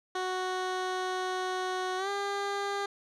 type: tone with pitch glide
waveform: 15% pulse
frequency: 370 to 401.2 Hz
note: F#4 to G4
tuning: 0 to +40 cents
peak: -24 dBFS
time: 0.15-2.86 s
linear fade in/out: 5 ms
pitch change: +140 cents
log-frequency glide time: 1.97-2.09 s
effects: low-pass 6000 Hz 12 dB/octave